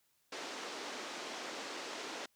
pink band-pass noise, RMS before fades -44 dBFS, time 0.32-2.26 s, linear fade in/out 5 ms, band 290 to 6600 Hz, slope 24 dB/octave, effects white hiss -75 dBFS RMS until 2.35 s

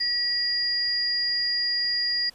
sine tone pair together, 1921 / 4841 Hz, B6 / D#8, -48 / -48 cents, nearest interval octave + major third, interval 1600 cents, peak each -31 / -23 dBFS, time 0-2.3 s, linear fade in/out 10 ms, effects pink hiss -55 dBFS RMS until 2.34 s + resampled to 32000 Hz

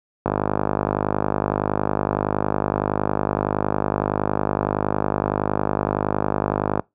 click train, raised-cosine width 1 ms, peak -5 dBFS, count 333, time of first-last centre 0.26-6.795 s, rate 50.8 Hz, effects noise-tail reverb RT60 0.2 s tail -25 dB re dry + high-pass 80 Hz 12 dB/octave

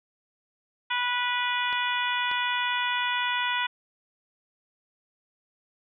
harmonic tone, 490.5 Hz, B4, 12 cents flat, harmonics 2 / 3 / 4 / 5 / 6 / 7, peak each -29 / -31 / -32 / -33 / -34 / -34 dBFS, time 0.9-3.67 s, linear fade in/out 10 ms
clicks, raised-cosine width 0.3 ms, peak -22 dBFS, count 2, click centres 1.728 / 2.314 s
effects none

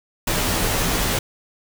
pink noise with comb filter, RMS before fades -21 dBFS, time 0.27-1.19 s, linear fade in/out 5 ms, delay 14 ms, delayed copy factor -0.7, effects none

